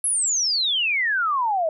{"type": "exponential sweep", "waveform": "sine", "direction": "down", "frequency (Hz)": [11175, 615], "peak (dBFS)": -19, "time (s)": [0.04, 1.69], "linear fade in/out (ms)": 2, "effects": []}